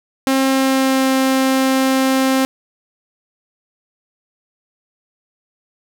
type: tone with pitch glide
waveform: sawtooth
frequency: 267 to 264.5 Hz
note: C4 to C4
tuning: +35 to +19 cents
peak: -9 dBFS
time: 0.27-2.45 s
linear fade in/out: 0 ms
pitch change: -16 cents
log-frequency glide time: 0.48-1.09 s
effects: none